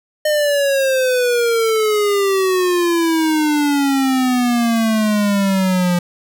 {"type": "exponential sweep", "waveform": "square", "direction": "down", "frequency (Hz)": [611, 174.61], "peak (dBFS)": -14, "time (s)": [0.25, 5.99], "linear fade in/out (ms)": 5, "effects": []}